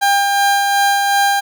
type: tone with tremolo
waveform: 30% pulse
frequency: 800 Hz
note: G5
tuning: 35 cents sharp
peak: -8 dBFS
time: 0.01-1.41 s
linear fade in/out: 20 ms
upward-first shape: sine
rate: 2.7 Hz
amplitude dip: 30%
effects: none